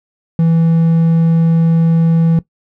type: tone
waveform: triangle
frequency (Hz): 164.81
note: E3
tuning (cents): 0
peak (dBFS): -6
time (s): 0.39-2.39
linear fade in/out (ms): 2
effects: noise-tail reverb RT60 0.1 s tail -17 dB re dry